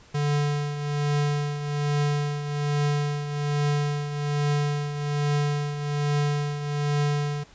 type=tone with tremolo; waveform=square; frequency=146 Hz; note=D3; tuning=10 cents flat; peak=-21 dBFS; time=0.14-7.44 s; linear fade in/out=10 ms; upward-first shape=triangle; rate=1.2 Hz; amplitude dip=65%; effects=pink hiss -53 dBFS RMS until 7.54 s + resampled to 16000 Hz